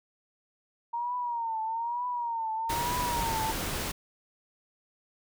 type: tone with vibrato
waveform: sine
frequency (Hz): 932.3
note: A#5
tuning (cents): 0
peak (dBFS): -29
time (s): 0.93-3.52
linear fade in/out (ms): 10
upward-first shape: triangle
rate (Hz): 1.1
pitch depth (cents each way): 110
type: noise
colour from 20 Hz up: pink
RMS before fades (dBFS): -33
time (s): 2.69-3.92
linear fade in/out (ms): 10
effects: none